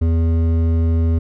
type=tone with hard clipping; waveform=triangle; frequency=82.41 Hz; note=E2; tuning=in tune; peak=-15 dBFS; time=0.01-1.19 s; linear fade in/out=10 ms; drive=14 dB; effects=none